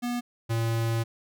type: tone pair in turn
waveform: square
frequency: 242.4 / 114.4 Hz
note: B3 / A#2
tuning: -32 / -32 cents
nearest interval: octave + minor second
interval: 1300 cents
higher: first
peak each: -28 / -25 dBFS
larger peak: second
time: 0.02-0.21 / 0.49-1.04 s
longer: second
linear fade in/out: 20 ms
effects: none